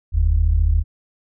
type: tone pair together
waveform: sine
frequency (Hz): 44.06 / 78.5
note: F1 / D#2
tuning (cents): +16 / +16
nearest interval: minor seventh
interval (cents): 1000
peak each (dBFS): -15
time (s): 0.12-0.84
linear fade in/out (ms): 50
effects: tanh soft clip ceiling -7 dBFS